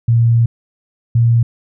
sine tone pair in turn, 116.54 / 117.03 Hz, A#2 / A#2, 0 / +7 cents, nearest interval unison, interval 7 cents, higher second, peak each -8 dBFS, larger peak neither, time 0.08-0.46 / 1.15-1.43 s, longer first, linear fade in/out 5 ms, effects none

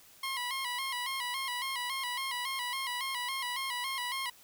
15% pulse tone with vibrato, 1024 Hz, C6, 38 cents flat, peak -27 dBFS, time 0.23-4.3 s, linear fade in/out 5 ms, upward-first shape square, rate 3.6 Hz, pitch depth 78 cents each way, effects white hiss -58 dBFS RMS until 4.43 s

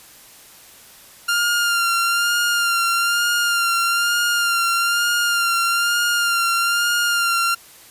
sawtooth tone with vibrato, 1396.9 Hz, F6, in tune, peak -13 dBFS, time 1.28-7.55 s, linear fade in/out 10 ms, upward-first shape sine, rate 1.1 Hz, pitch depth 28 cents each way, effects white hiss -45 dBFS RMS until 7.9 s + resampled to 32000 Hz

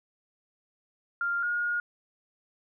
sine tone pair in turn, 1397 / 1431.3 Hz, F6 / F6, 0 / +42 cents, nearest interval unison, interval 42 cents, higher second, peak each -26 dBFS, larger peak neither, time 1.21-1.43 / 1.43-1.8 s, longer second, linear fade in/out 2 ms, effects none

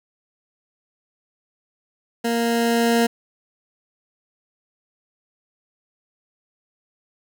20% pulse tone with level ramp, 233.1 Hz, A#3, in tune, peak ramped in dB -15 to -10 dBFS, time 2.24-3.07 s, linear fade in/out 10 ms, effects none

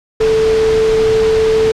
sine tone in noise, 441.3 Hz, A4, 5 cents sharp, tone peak -9 dBFS, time 0.2-1.72 s, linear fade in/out 10 ms, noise pink, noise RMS -22 dBFS, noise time 0.2-1.72 s, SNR +10 dB, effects low-pass 5000 Hz 12 dB/octave

